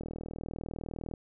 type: click train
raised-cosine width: 2 ms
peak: -25 dBFS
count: 46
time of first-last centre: 0.01-1.138 s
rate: 39.9 Hz
effects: none